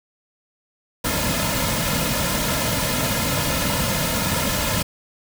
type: noise with comb filter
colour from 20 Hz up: pink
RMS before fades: -22 dBFS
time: 1.04-4.83 s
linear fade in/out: 10 ms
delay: 2.6 ms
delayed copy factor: -0.7
effects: none